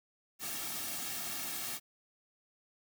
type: noise with comb filter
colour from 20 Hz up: white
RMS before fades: -39 dBFS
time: 0.39-1.8 s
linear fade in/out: 50 ms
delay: 2 ms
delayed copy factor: -0.65
effects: none